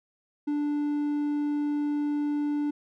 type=tone; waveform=triangle; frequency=293.4 Hz; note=D4; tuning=2 cents flat; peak=-23 dBFS; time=0.47-2.71 s; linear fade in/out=10 ms; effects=none